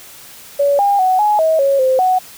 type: tone with pitch steps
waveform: sine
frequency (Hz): 567 / 806 / 745 / 839 / 639 / 552 / 520 / 742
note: C#5 / G5 / F#5 / G#5 / D#5 / C#5 / C5 / F#5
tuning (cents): +39 / +48 / +12 / +17 / +46 / -7 / -11 / +5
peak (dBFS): -10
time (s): 0.59-2.19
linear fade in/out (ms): 10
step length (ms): 200
effects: white hiss -38 dBFS RMS until 2.37 s